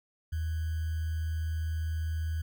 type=tone with sample-and-hold; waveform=sine; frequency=80 Hz; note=D#2; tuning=49 cents sharp; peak=-29 dBFS; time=0.32-2.42 s; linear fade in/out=10 ms; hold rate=1575 Hz; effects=none